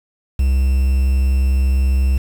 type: tone with quantisation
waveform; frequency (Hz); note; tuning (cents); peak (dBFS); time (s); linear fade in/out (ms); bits
triangle; 65.8; C2; +10; -10; 0.39-2.18; 5; 6
effects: none